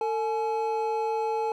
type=tone pair together; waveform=triangle; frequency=450.5 / 850.4 Hz; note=A4 / G#5; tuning=+41 / +41 cents; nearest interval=major seventh; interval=1100 cents; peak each=-26 dBFS; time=0.01-1.52 s; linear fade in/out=2 ms; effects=none